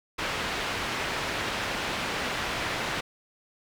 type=low-pass noise; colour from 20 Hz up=white; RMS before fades=-31 dBFS; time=0.18-3.01 s; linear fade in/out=10 ms; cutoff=2600 Hz; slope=12 dB/octave; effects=none